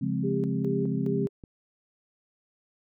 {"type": "chord", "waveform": "sine", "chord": "Db major seventh", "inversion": "none", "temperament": "equal", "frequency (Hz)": [138.59, 174.61, 207.7, 261.6], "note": ["Db3", "F3", "Ab3", "C4"], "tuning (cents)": [0, 0, 0, 0], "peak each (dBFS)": -31, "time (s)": [0.01, 1.27], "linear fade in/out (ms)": 10}
{"type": "tone with tremolo", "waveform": "sine", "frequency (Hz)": 400, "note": "G4", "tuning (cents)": 35, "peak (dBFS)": -28, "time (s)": [0.23, 1.29], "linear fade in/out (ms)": 20, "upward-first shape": "square", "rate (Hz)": 2.4, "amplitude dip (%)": 65}
{"type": "click", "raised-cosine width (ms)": 3, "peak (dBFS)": -30, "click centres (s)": 1.438}
{"effects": []}